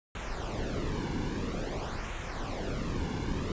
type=noise with flanger; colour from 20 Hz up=brown; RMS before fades=-34 dBFS; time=0.15-3.52 s; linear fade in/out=2 ms; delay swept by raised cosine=0.2 to 1.6 ms; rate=0.5 Hz; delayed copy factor=-0.65; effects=resampled to 16000 Hz